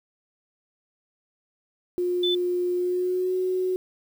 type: tone with pitch glide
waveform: sine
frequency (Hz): 356.7 to 369.5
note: F4 to F#4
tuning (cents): +37 to -2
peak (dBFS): -22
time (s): 1.98-3.76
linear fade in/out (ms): 0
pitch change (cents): +61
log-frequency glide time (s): 2.76-3.34
type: tone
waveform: sine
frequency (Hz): 3513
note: A7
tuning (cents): -3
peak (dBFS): -23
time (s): 2.23-2.35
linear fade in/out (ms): 5
effects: 8-bit